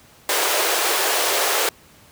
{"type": "high-pass noise", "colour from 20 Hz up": "pink", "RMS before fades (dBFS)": -20, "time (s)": [0.29, 1.69], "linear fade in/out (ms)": 2, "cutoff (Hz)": 370, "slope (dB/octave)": 48, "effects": ["pink hiss -50 dBFS RMS until 2.11 s", "high-pass 60 Hz 12 dB/octave"]}